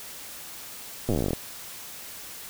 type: slowing click train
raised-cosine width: 2 ms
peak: -13 dBFS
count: 17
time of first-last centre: 1.09-1.333 s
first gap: 8 ms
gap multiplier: 1.08
effects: white hiss -41 dBFS RMS until 2.49 s